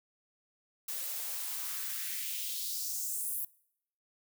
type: noise with high-pass filter sweep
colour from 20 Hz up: blue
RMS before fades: -37 dBFS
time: 0.88-3.45 s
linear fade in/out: 5 ms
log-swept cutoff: 350 to 12000 Hz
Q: 2.2
effects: noise-tail reverb RT60 0.7 s tail -23 dB re dry